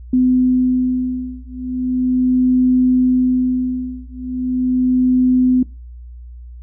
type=beating tone pair; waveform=sine; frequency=253.3 / 253.68 Hz; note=B3 / B3; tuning=+44 / +47 cents; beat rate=0.38 Hz; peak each=-16 dBFS; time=0.13-5.63 s; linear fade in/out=5 ms; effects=noise-tail reverb RT60 0.3 s tail -21 dB re dry + added 60 Hz sine -32 dBFS peak until 6.62 s